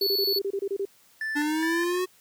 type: tone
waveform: square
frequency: 4435 Hz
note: C#8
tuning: in tune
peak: -24 dBFS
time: 0.01-0.39 s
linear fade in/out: 5 ms
type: tone bursts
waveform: sine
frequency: 395.7 Hz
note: G4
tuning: 16 cents sharp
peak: -25 dBFS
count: 10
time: 0.01-0.853 s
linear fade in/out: 5 ms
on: 60 ms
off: 27 ms
type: tone with tremolo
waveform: triangle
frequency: 1760 Hz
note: A6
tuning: in tune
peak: -26 dBFS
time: 1.21-1.99 s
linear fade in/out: 2 ms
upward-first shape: square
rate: 2.4 Hz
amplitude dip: 75%
type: linear sweep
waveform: square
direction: up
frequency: 289.9 to 370.9 Hz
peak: -25 dBFS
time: 1.35-2.06 s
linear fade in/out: 20 ms
effects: white hiss -59 dBFS RMS until 2.2 s + high-pass 60 Hz 12 dB/octave